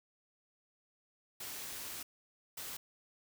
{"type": "noise bursts at uneven times", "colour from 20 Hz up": "white", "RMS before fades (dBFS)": -44, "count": 2, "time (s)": [[1.4, 2.03], [2.57, 2.77]], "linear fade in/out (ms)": 5, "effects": []}